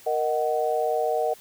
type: chord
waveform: sine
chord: D# minor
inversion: second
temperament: just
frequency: 466.7 / 622.3 / 746.7 Hz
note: A#4 / D#5 / F#5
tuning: +2 / 0 / +16 cents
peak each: -26 dBFS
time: 0.06-1.34 s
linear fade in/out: 10 ms
effects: white hiss -50 dBFS RMS until 1.4 s